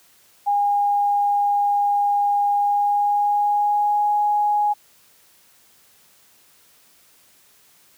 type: tone with pitch glide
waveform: sine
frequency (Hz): 815 to 830.7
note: G#5 to G#5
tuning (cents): -33 to 0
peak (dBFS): -16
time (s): 0.46-4.74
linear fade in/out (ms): 20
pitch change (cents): +33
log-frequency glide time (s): 2.51-4.15
effects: white hiss -55 dBFS RMS until 7.97 s + high-pass 60 Hz 12 dB/octave